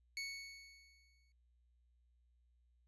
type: tone with exponential decay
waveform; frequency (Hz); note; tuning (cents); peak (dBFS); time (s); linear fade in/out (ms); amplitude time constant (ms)
25% pulse; 2217; C#7; 0; -36; 0.17-1.32; 1; 250
effects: added 60 Hz sine -70 dBFS peak until 2.87 s + resampled to 24000 Hz